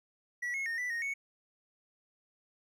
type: tone with pitch steps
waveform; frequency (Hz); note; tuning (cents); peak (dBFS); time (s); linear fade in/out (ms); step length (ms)
triangle; 1942 / 2173 / 1841 / 1977 / 1861 / 2217; B6 / C#7 / A#6 / B6 / A#6 / C#7; -30 / -35 / -22 / +1 / -3 / 0; -31; 0.42-1.14; 10; 120
effects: none